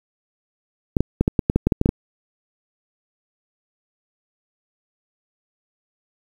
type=clicks; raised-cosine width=3 ms; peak=-3 dBFS; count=12; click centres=0.968 / 1.006 / 1.21 / 1.279 / 1.392 / 1.499 / 1.56 / 1.67 / 1.722 / 1.814 / 1.859 / 1.891 s; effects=7-bit